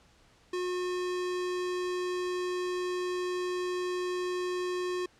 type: tone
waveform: square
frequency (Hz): 361.2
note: F#4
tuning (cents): -42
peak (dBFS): -31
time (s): 0.53-5.06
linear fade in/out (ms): 5
effects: pink hiss -62 dBFS RMS until 5.19 s + low-pass 7000 Hz 12 dB/octave